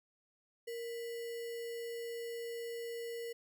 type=tone with sample-and-hold; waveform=sine; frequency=466.2 Hz; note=A#4; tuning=in tune; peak=-39 dBFS; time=0.67-3.33 s; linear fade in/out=10 ms; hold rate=2450 Hz; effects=none